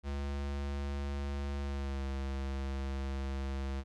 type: tone with pitch glide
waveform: square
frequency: 70.4 to 67.77 Hz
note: C#2 to C#2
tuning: +27 to -39 cents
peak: -35 dBFS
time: 0.03-3.84 s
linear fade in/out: 50 ms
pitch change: -66 cents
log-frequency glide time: 1.61-2.05 s
effects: low-pass 6000 Hz 12 dB/octave